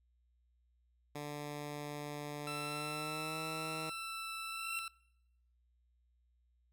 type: tone with pitch glide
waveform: 10% pulse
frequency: 147 to 158.46 Hz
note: D3 to D#3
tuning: +2 to +32 cents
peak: -33 dBFS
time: 1.15-3.9 s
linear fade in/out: 5 ms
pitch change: +130 cents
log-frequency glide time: 2.66-3.4 s
type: tone with vibrato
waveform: 20% pulse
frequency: 1331 Hz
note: E6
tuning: 16 cents sharp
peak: -36 dBFS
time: 2.47-4.88 s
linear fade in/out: 2 ms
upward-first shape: triangle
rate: 0.92 Hz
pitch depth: 10 cents each way
type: tone with exponential growth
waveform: square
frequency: 2715 Hz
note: F7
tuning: 50 cents flat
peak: -37 dBFS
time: 4.1-4.79 s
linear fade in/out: 0 ms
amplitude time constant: 150 ms
effects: noise-tail reverb RT60 0.9 s tail -25 dB re dry + added 60 Hz sine -70 dBFS peak until 6.72 s